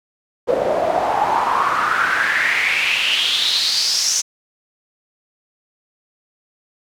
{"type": "noise with band-pass filter sweep", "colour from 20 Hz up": "pink", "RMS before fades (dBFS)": -18, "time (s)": [0.47, 4.22], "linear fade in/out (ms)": 20, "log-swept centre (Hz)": [510, 6200], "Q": 5.8, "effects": []}